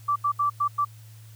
sine tone bursts at uneven times, 1164 Hz, D6, 16 cents flat, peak -20 dBFS, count 5, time 0.08-0.16 / 0.24-0.32 / 0.39-0.5 / 0.6-0.68 / 0.78-0.85 s, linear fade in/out 10 ms, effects added 110 Hz sine -44 dBFS peak until 1.35 s + white hiss -56 dBFS RMS until 1.35 s

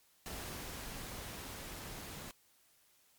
pink noise with level ramp, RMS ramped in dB -44 to -47 dBFS, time 0.26-2.31 s, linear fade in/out 0 ms, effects white hiss -69 dBFS RMS until 3.18 s + MP3 96 kbps

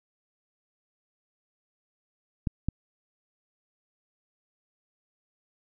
clicks, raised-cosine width 5 ms, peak -14 dBFS, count 2, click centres 2.472 / 2.686 s, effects none

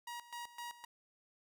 sawtooth tone with tremolo, 953 Hz, A#5, 38 cents sharp, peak -39 dBFS, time 0.07-0.85 s, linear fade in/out 5 ms, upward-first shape square, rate 3.9 Hz, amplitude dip 80%, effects 13-bit

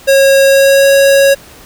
square tone with pitch glide, 545 to 551.7 Hz, C#5 to C#5, -29 to -8 cents, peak -5 dBFS, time 0.07-1.35 s, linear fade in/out 20 ms, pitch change +21 cents, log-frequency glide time 0.45-0.89 s, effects pink hiss -37 dBFS RMS until 1.65 s

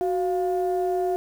sine tone pair together, 370 / 698.5 Hz, F#4 / F5, 0 / 0 cents, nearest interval major seventh, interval 1100 cents, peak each -22 / -25 dBFS, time 0.01-1.16 s, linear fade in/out 0 ms, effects tanh soft clip ceiling -16 dBFS + 8-bit

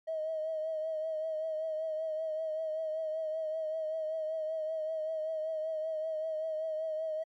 triangle tone with vibrato, 632 Hz, D#5, 27 cents sharp, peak -28 dBFS, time 0.07-7.24 s, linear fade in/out 20 ms, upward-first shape triangle, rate 5.2 Hz, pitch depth 49 cents each way, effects tanh soft clip ceiling -30 dBFS + MP3 96 kbps

